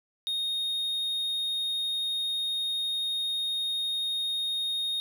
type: tone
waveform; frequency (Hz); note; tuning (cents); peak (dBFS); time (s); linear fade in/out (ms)
triangle; 3711; A#7; -9; -26; 0.27-5; 0
effects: none